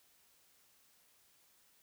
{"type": "silence", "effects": ["white hiss -69 dBFS RMS until 1.82 s"]}